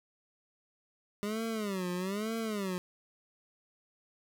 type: tone with vibrato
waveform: 25% pulse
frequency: 201.1 Hz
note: G3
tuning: 44 cents sharp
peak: -29 dBFS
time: 1.23-2.78 s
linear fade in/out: 0 ms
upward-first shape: sine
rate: 1.1 Hz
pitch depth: 210 cents each way
effects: none